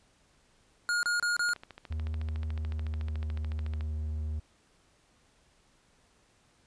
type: tone bursts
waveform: square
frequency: 1429 Hz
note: F6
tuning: 39 cents sharp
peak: -27 dBFS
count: 4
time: 0.89-1.534 s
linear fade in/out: 0 ms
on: 140 ms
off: 28 ms
type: click train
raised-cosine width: 0.3 ms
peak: -29 dBFS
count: 33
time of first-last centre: 1.49-3.809 s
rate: 13.8 Hz
type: tone with pitch glide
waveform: triangle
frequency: 78.1 to 76.76 Hz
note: D#2 to D#2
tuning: +7 to -23 cents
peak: -29 dBFS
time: 1.9-4.4 s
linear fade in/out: 10 ms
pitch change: -30 cents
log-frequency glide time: 2.26-3.42 s
effects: pink hiss -66 dBFS RMS until 6.66 s + resampled to 22050 Hz